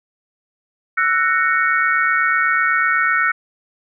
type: chord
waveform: sine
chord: F# dominant seventh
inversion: third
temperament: just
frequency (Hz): 1332 / 1480 / 1850 / 2220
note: E6 / F#6 / A#6 / C#7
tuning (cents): +18 / 0 / -14 / +2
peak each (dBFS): -19 / -18 / -20 / -22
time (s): 0.97-3.32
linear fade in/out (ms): 10
effects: none